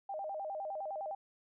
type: tone with vibrato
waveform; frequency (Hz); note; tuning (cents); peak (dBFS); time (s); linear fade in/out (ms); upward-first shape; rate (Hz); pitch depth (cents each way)
sine; 700; F5; +4; -37; 0.09-1.15; 5; square; 9.8; 210
effects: none